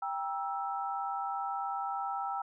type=chord; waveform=sine; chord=E diminished; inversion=first; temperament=just; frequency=791.1 / 949.3 / 1318.5 Hz; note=G5 / Bb5 / E6; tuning=+16 / +31 / 0 cents; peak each=-35 / -40 / -37 dBFS; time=0.02-2.42 s; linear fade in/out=5 ms; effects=none

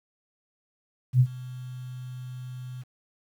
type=tone with ADSR envelope; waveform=sine; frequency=126.5 Hz; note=B2; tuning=42 cents sharp; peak=-13 dBFS; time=1.13-2.84 s; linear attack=70 ms; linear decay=66 ms; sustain=-22 dB; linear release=27 ms; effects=9-bit

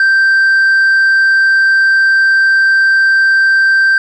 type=tone with tanh clipping; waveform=triangle; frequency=1567 Hz; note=G6; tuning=1 cent flat; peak=-7 dBFS; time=0-3.98 s; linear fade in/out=2 ms; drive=7 dB; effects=none

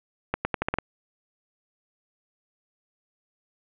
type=accelerating click train; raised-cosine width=0.5 ms; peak=-9 dBFS; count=7; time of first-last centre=0.34-0.786 s; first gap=110 ms; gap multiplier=0.84; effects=resampled to 8000 Hz + 8-bit

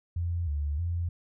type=tone with vibrato; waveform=sine; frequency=79.2 Hz; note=D#2; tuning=31 cents sharp; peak=-27 dBFS; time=0.16-1.09 s; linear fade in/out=5 ms; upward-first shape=square; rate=1.6 Hz; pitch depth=140 cents each way; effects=none

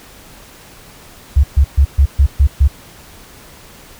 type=tone bursts; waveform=sine; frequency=69.5 Hz; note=C#2; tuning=5 cents sharp; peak=-5 dBFS; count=7; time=1.36-2.679 s; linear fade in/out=10 ms; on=77 ms; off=130 ms; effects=pink hiss -40 dBFS RMS until 3.99 s

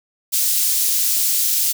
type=high-pass noise; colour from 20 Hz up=white; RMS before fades=-18 dBFS; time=0.32-1.73 s; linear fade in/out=20 ms; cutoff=4700 Hz; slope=12 dB/octave; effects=none

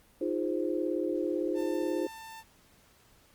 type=chord; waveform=sine; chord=F minor seventh; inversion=third; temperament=equal with one note detuned; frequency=311.1 / 349.2 / 410.1 / 523.3 Hz; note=Eb4 / F4 / Ab4 / C5; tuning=0 / 0 / -22 / 0 cents; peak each=-33 / -32 / -36 / -35 dBFS; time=0.21-2.07 s; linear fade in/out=5 ms
type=tone; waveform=sawtooth; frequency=893 Hz; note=A5; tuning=25 cents sharp; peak=-40 dBFS; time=1.54-2.44 s; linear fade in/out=50 ms
effects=pink hiss -62 dBFS RMS until 3.34 s + Opus 32 kbps

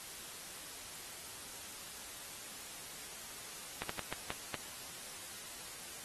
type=slowing click train; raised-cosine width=0.3 ms; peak=-20 dBFS; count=6; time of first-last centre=3.82-4.543 s; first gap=74 ms; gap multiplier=1.34; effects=white hiss -48 dBFS RMS until 6.04 s + AAC 32 kbps

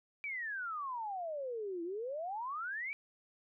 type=exponential two-way sweep; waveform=sine; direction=down then up; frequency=2349 to 329.6 to 2349 Hz; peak=-37 dBFS; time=0.24-2.93 s; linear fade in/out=0 ms; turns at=1.83 s; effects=none

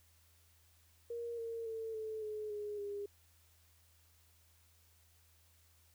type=tone with pitch steps; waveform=sine; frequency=470 / 458.7 / 447.7 / 437 / 426.5 / 416.3 / 406.3 Hz; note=A#4 / A#4 / A4 / A4 / G#4 / G#4 / G#4; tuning=+14 / -28 / +30 / -12 / +46 / +4 / -38 cents; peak=-39 dBFS; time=1.1-3.06 s; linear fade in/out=5 ms; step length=280 ms; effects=added 82 Hz sine -68 dBFS peak until 5.94 s + white hiss -70 dBFS RMS until 5.94 s

